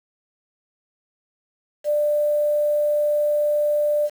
sine tone with quantisation, 593 Hz, D5, 17 cents sharp, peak -17 dBFS, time 1.84-4.1 s, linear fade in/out 50 ms, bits 7, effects none

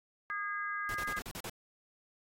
harmonic tone, 409.3 Hz, G#4, 25 cents flat, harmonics 3 / 4 / 5, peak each -38 / -37 / -44 dBFS, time 0.3-1.19 s, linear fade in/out 0 ms
pink noise bursts, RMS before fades -43 dBFS, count 7, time 0.89-1.496 s, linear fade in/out 0 ms, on 54 ms, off 38 ms
effects AAC 48 kbps

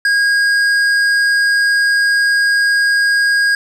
sine tone with hard clipping, 1633 Hz, G#6, 30 cents flat, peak -12 dBFS, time 0.05-3.55 s, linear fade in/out 2 ms, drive 9 dB, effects none

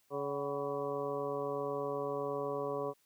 harmonic tone with a mistuned harmonic, 141.5 Hz, C#3, 36 cents sharp, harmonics 1 / 2 / 3 / 4 / 5 / 7 / 8, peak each -47 / -45 / -37 / -39 / -46 / -44 / -44 dBFS, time 0.1-2.94 s, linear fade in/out 50 ms, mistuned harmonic 5, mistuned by +83 cents, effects white hiss -72 dBFS RMS until 3.05 s

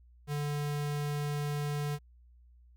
square tone, 146.4 Hz, D3, 5 cents flat, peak -32 dBFS, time 0.27-1.99 s, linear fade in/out 50 ms, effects added 60 Hz sine -56 dBFS peak until 2.76 s

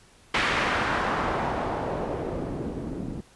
white noise with low-pass filter sweep, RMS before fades -28 dBFS, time 0.34-3.21 s, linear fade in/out 5 ms, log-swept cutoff 2300 to 230 Hz, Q 1.2, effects pink hiss -56 dBFS RMS until 3.35 s + resampled to 24000 Hz

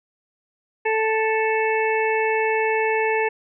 harmonic tone, 440 Hz, A4, in tune, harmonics 1 / 2 / 4 / 5 / 6, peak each -21 / -24 / -27 / -28 / -29 dBFS, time 0.85-3.29 s, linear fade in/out 10 ms, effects none

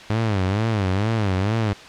sawtooth tone with vibrato, 102.8 Hz, G#2, 17 cents flat, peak -15 dBFS, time 0.1-1.73 s, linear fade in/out 0 ms, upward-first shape sine, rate 2.2 Hz, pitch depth 180 cents each way, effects white hiss -40 dBFS RMS until 1.88 s + low-pass 4000 Hz 12 dB/octave

